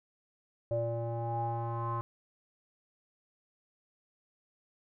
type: tone with low-pass filter sweep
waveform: square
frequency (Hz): 116.54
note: A#2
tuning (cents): 0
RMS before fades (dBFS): -34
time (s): 0.71-2.01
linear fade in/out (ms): 0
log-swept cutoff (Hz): 580 to 1100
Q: 9.6
effects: none